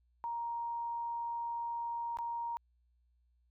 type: tone with dropouts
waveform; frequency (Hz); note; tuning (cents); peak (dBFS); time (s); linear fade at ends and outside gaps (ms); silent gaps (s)
sine; 937; A#5; +9; -35; 0.24-2.57; 0; 2.171-2.187
effects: added 60 Hz sine -69 dBFS peak until 3.5 s